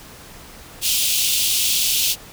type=high-pass noise; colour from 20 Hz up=pink; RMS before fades=-19 dBFS; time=0.81-2.16 s; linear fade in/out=50 ms; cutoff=2700 Hz; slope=48 dB/octave; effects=pink hiss -41 dBFS RMS until 2.32 s